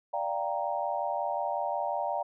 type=chord; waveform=sine; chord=G minor seventh; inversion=second; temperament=equal; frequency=587.3 / 698.5 / 784 / 932.3 Hz; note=D5 / F5 / G5 / Bb5; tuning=0 / 0 / 0 / 0 cents; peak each=-34 dBFS; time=0.13-2.23 s; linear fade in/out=10 ms; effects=none